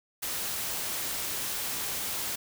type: noise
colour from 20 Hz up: white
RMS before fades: -33 dBFS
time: 0.22-2.36 s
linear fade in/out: 10 ms
effects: none